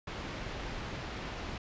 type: low-pass noise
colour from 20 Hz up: pink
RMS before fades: -40 dBFS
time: 0.07-1.58 s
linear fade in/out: 5 ms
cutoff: 3700 Hz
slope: 12 dB/octave
effects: resampled to 16000 Hz